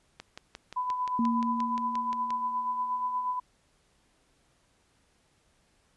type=click train; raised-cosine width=0.2 ms; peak=-23 dBFS; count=13; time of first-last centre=0.2-2.305 s; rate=5.7 Hz
type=tone with tremolo; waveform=sine; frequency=1000 Hz; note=B5; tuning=21 cents sharp; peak=-26 dBFS; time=0.76-3.4 s; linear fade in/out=10 ms; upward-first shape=sine; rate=8.4 Hz; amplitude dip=45%
type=tone with exponential decay; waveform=sine; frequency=232.5 Hz; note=A#3; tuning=4 cents flat; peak=-23 dBFS; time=1.19-3.31 s; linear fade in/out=2 ms; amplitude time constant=460 ms
effects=pink hiss -68 dBFS RMS until 5.96 s + resampled to 24000 Hz